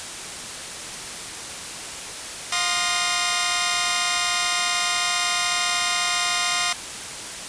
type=tone cluster; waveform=10% pulse; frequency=708 / 1045 / 1226 / 1867 Hz; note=F5 / C6 / D#6 / A#6; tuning=+23 / -2 / -26 / +2 cents; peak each=-18 dBFS; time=2.52-6.73 s; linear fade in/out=5 ms; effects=white hiss -33 dBFS RMS until 7.48 s + resampled to 22050 Hz